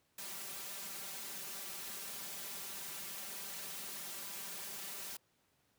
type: noise with comb filter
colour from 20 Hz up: white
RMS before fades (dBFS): -45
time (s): 0.18-5.17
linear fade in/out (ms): 5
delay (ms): 5.1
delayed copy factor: +1
effects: pink hiss -75 dBFS RMS until 5.78 s + high-pass 80 Hz 12 dB/octave